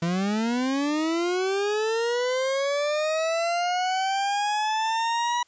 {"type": "linear sweep", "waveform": "40% pulse", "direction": "up", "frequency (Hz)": [164.8, 973], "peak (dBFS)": -22, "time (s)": [0.02, 5.43], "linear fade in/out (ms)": 5, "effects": ["white hiss -63 dBFS RMS until 5.47 s", "resampled to 16000 Hz"]}